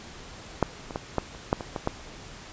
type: clicks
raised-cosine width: 1 ms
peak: -6 / -22 / -14 / -9 / -28 / -7 / -19 / -15 / -10 dBFS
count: 9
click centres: 0.627 / 0.908 / 0.959 / 1.183 / 1.349 / 1.529 / 1.608 / 1.762 / 1.874 s
effects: pink hiss -44 dBFS RMS until 2.52 s + resampled to 16000 Hz